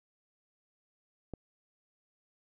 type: click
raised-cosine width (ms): 2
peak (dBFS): -26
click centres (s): 1.337
effects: none